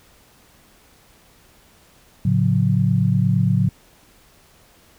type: chord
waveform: sine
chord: F# minor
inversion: first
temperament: equal with one note detuned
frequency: 110 / 138.59 / 180.77 Hz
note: A2 / C#3 / F#3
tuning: 0 / 0 / -40 cents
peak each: -19 dBFS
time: 2.25-3.69 s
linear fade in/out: 5 ms
effects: pink hiss -53 dBFS RMS until 4.98 s